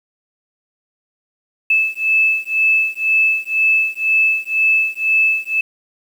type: beating tone pair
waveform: sine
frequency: 2617 / 2619 Hz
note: E7 / E7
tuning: -13 / -12 cents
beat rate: 2 Hz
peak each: -16 dBFS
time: 1.7-5.61 s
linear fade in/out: 5 ms
effects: 7-bit